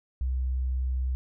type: tone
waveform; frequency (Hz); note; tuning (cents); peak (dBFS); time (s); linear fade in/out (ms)
sine; 64; C2; -38; -25; 0.21-1.15; 0
effects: none